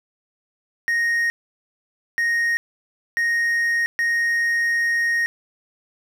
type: tone bursts at uneven times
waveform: triangle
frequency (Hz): 1864.7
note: A#6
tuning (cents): 0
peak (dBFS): -16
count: 4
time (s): 0.88-1.3 / 2.18-2.57 / 3.17-3.86 / 3.99-5.26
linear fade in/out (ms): 0
effects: none